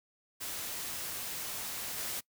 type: noise with level steps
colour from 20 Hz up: white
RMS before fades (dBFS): -39 / -37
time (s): 0.4-2.21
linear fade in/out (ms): 20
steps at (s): 1.98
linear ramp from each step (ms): 2
effects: noise-tail reverb RT60 0.1 s tail -23 dB re dry